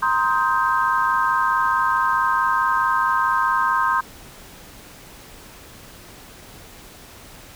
sine chord, C minor seventh, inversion third, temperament just, 941.9 / 1046.5 / 1255.8 / 1569.8 Hz, Bb5 / C6 / Eb6 / G6, +18 / 0 / +16 / +2 cents, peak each -24 / -20 / -23 / -23 dBFS, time 0.02-4.01 s, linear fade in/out 10 ms, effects pink hiss -43 dBFS RMS until 7.55 s

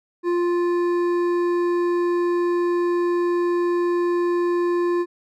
sine tone with hard clipping, 349.2 Hz, F4, in tune, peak -20 dBFS, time 0.23-5.06 s, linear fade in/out 50 ms, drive 9 dB, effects none

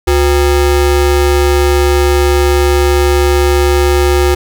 square ring-modulated tone, 216.1 Hz, A3, 31 cents flat, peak -5 dBFS, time 0.07-4.35 s, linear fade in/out 10 ms, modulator 146 Hz, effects none

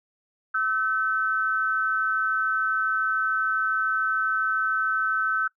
sine tone pair together, 1307.1 / 1520 Hz, E6 / F#6, -15 / +46 cents, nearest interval minor third, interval 261 cents, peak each -25 / -24 dBFS, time 0.54-5.48 s, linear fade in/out 10 ms, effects noise-tail reverb RT60 0.1 s tail -21 dB re dry

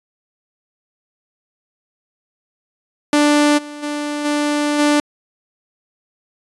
sawtooth tone with level steps, 294.5 Hz, D4, 5 cents sharp, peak -7 / -26 / -17 / -12 / -8 dBFS, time 3.13-5 s, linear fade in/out 2 ms, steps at 3.57 / 3.82 / 4.24 / 4.78 s, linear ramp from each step 20 ms, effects resampled to 24000 Hz

